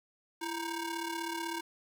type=ring-modulated tone; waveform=sawtooth; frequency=634 Hz; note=D#5; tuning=32 cents sharp; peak=-28 dBFS; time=0.41-1.61 s; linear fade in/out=10 ms; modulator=299 Hz; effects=none